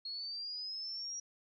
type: linear sweep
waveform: sine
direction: up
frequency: 4287 to 5720 Hz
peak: -39 dBFS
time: 0.05-1.2 s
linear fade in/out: 5 ms
effects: none